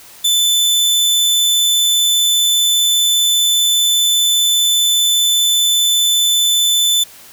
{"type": "tone", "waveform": "sawtooth", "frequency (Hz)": 3515, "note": "A7", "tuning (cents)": -2, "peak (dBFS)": -8, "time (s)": [0.24, 7.04], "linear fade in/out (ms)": 10, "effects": ["white hiss -40 dBFS RMS until 7.32 s"]}